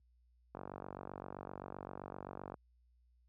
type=click train; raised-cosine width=1 ms; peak=-30 dBFS; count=96; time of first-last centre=0.55-2.542 s; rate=47.7 Hz; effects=added 60 Hz sine -61 dBFS peak until 3.28 s + high-pass 80 Hz 12 dB/octave